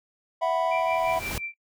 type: chord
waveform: triangle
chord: E suspended second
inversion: none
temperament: just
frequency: 659.3 / 741.7 / 988.9 Hz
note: E5 / F#5 / B5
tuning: 0 / +4 / +2 cents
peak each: -23 / -26 / -26 dBFS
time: 0.41-1.2 s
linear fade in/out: 20 ms
type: noise with exponential growth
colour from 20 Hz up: pink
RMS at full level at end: -30 dBFS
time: 0.5-1.38 s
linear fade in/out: 2 ms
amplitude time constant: 190 ms
type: tone with tremolo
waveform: sine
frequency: 2349 Hz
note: D7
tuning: in tune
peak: -29 dBFS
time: 0.71-1.54 s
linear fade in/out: 5 ms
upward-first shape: triangle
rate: 5.8 Hz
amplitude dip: 100%
effects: noise-tail reverb RT60 0.1 s tail -22 dB re dry